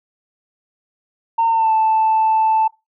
sine tone with pitch glide, 913 to 879.9 Hz, A#5 to A5, -36 to 0 cents, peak -11 dBFS, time 1.38-2.68 s, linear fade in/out 10 ms, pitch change -64 cents, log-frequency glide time 1.49-1.72 s, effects noise-tail reverb RT60 0.2 s tail -21 dB re dry + tanh soft clip ceiling -9 dBFS

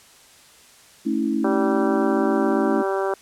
sine chord, A major, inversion none, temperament equal with one note detuned, 220 / 277.2 / 324.5 Hz, A3 / C#4 / E4, 0 / 0 / -27 cents, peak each -24 dBFS, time 1.05-2.83 s, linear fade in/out 20 ms
harmonic tone, 193.9 Hz, G3, 19 cents flat, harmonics 2 / 3 / 4 / 5 / 6 / 7 / 8, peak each -23 / -27 / -29 / -31 / -33 / -34 / -35 dBFS, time 1.44-3.14 s, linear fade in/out 2 ms
effects white hiss -50 dBFS RMS until 3.21 s + low-pass 10000 Hz 12 dB/octave

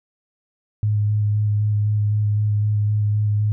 sine tone with vibrato, 105 Hz, G#2, 19 cents sharp, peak -16 dBFS, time 0.83-3.52 s, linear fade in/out 0 ms, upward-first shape square, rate 3.9 Hz, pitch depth 12 cents each way, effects none

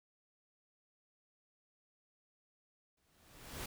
pink noise with exponential growth, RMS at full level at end -41 dBFS, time 2.97-3.66 s, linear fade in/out 5 ms, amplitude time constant 150 ms, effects none

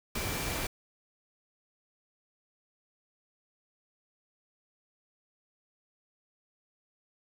sine tone in noise, 2349 Hz, D7, in tune, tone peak -44 dBFS, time 0.15-0.67 s, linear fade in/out 5 ms, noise pink, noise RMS -34 dBFS, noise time 0.15-0.67 s, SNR -13 dB, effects none

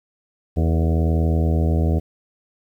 harmonic tone with a mistuned harmonic, 80.8 Hz, E2, 34 cents flat, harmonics 1 / 2 / 3 / 4 / 5 / 6 / 7 / 8 / 9, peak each -17 / -23 / -27 / -29 / -31 / -33 / -34 / -35 / -36 dBFS, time 0.56-2 s, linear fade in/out 20 ms, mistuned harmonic 5, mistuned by +53 cents, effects 9-bit

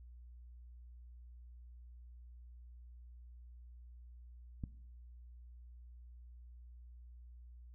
click, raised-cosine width 5 ms, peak -28 dBFS, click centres 4.638 s, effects noise-tail reverb RT60 0.8 s tail -19 dB re dry + added 60 Hz sine -52 dBFS peak until 7.74 s

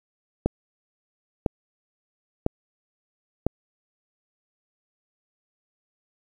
click train, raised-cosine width 2 ms, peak -7 dBFS, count 4, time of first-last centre 0.46-3.466 s, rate 0.998 Hz, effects 8-bit

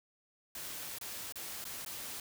white noise with dropouts, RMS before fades -43 dBFS, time 0.55-2.2 s, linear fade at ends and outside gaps 2 ms, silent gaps 0.985-1.011 / 1.324-1.357 / 1.642-1.652 / 1.849-1.861 s, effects none

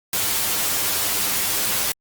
white noise with comb filter, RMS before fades -22 dBFS, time 0.13-1.92 s, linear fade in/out 2 ms, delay 10 ms, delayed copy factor +0.75, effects Opus 48 kbps

